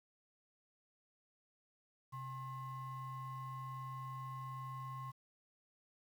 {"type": "ring-modulated tone", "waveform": "triangle", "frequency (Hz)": 469.4, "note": "A#4", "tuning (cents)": 12, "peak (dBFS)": -38, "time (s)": [2.12, 5.12], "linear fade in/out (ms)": 20, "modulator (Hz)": 600, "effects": ["11-bit"]}